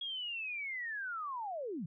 sine linear sweep, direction down, 3322 to 139 Hz, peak -37 dBFS, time 0.01-1.86 s, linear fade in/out 5 ms, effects none

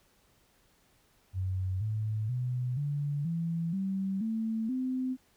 sine tone with pitch steps, 93.6 / 108.14 / 124.94 / 144.35 / 166.78 / 192.69 / 222.6 / 257.2 Hz, F#2 / A2 / B2 / D3 / E3 / G3 / A3 / C4, +20 / -30 / +20 / -30 / +21 / -29 / +20 / -30 cents, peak -29 dBFS, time 1.33-5.17 s, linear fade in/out 50 ms, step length 480 ms, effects pink hiss -67 dBFS RMS until 5.36 s

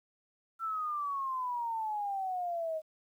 sine exponential sweep, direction down, 1351 to 622.3 Hz, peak -32 dBFS, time 0.59-2.82 s, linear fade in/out 50 ms, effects 11-bit

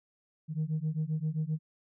sine beating tone pair, 152.3 / 159.9 Hz, D#3 / D#3, -37 / +48 cents, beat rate 7.6 Hz, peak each -31 dBFS, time 0.48-1.59 s, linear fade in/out 50 ms, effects tanh soft clip ceiling -25 dBFS

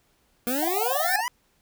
25% pulse exponential sweep, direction up, 235.7 to 1012 Hz, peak -22 dBFS, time 0.47-1.28 s, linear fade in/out 0 ms
violet noise, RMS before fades -30 dBFS, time 0.47-1.16 s, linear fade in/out 5 ms
sine tone bursts, 740 Hz, F#5, in tune, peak -24 dBFS, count 13, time 0.62-1.209 s, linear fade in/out 5 ms, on 25 ms, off 22 ms
square tone with exponential growth, 1780 Hz, A6, 20 cents sharp, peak -21 dBFS, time 0.82-1.16 s, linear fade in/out 1 ms, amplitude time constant 72 ms
effects pink hiss -66 dBFS RMS until 1.61 s

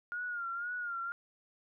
sine tone with vibrato, 1417 Hz, F6, 25 cents sharp, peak -35 dBFS, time 0.12-1.12 s, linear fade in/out 0 ms, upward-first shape sine, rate 2 Hz, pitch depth 67 cents each way, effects none

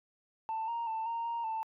sine tone with pitch steps, 888 / 932 / 889 / 925 / 932 / 888 Hz, A5 / A#5 / A5 / A#5 / A#5 / A5, +16 / -1 / +18 / -14 / -1 / +16 cents, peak -31 dBFS, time 0.49-1.63 s, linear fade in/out 0 ms, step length 190 ms, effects tanh soft clip ceiling -30 dBFS

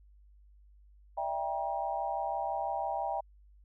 sine chord, E half-diminished seventh, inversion third, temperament just, 593.3 / 659.3 / 791.1 / 949.3 Hz, D5 / E5 / G5 / Bb5, +18 / 0 / +16 / +31 cents, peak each -40 / -37 / -34 / -38 dBFS, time 1.17-3.21 s, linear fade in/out 10 ms, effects added 50 Hz sine -56 dBFS peak until 3.64 s

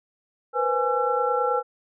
sine tone cluster, 481.6 / 511 / 831 / 1350 Hz, B4 / C5 / G#5 / E6, -44 / -41 / +1 / +41 cents, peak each -26 dBFS, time 0.53-1.63 s, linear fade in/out 50 ms, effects none

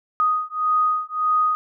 sine beating tone pair, 1244.5 / 1246.2 Hz, D#6 / D#6, 0 / +2 cents, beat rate 1.7 Hz, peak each -21 dBFS, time 0.2-1.55 s, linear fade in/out 0 ms, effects none

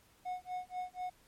triangle tone with tremolo, 730 Hz, F#5, 24 cents flat, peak -33 dBFS, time 0.25-1.1 s, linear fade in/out 10 ms, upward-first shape sine, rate 4.1 Hz, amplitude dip 100%, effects pink hiss -66 dBFS RMS until 1.27 s + MP3 64 kbps

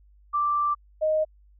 sine tone pair in turn, 1174.7 / 622.3 Hz, D6 / D#5, 0 / 0 cents, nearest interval major seventh, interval 1100 cents, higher first, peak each -21 / -20 dBFS, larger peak second, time 0.33-0.75 / 1.01-1.25 s, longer first, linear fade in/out 20 ms, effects added 50 Hz sine -53 dBFS peak until 1.59 s

